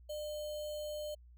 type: tone with sample-and-hold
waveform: sine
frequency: 601 Hz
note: D5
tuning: 40 cents sharp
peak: -38 dBFS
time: 0.09-1.15 s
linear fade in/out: 10 ms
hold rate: 3675 Hz
effects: added 60 Hz sine -55 dBFS peak until 1.37 s